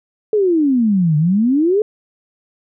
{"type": "exponential two-way sweep", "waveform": "sine", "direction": "down then up", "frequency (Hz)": [440, 146.83, 440], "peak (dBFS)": -11, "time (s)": [0.33, 1.82], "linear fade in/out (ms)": 2, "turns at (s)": 1.17, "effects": []}